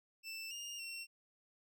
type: tone with pitch steps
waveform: 25% pulse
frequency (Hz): 2662 / 2828 / 2721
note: E7 / F7 / F7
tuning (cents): +16 / +21 / -46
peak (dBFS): -40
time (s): 0.23-1.07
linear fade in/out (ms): 50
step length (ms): 280
effects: none